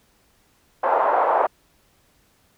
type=band-pass noise; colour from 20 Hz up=white; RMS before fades=-19 dBFS; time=0.83-1.47 s; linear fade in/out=10 ms; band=540 to 970 Hz; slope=24 dB/octave; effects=pink hiss -61 dBFS RMS until 2.57 s